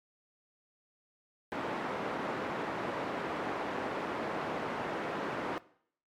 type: band-pass noise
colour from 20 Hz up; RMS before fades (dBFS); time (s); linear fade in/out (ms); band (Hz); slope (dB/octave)
pink; -36; 1.52-5.58; 0; 280 to 1500; 12
effects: noise-tail reverb RT60 0.6 s tail -19 dB re dry + MP3 96 kbps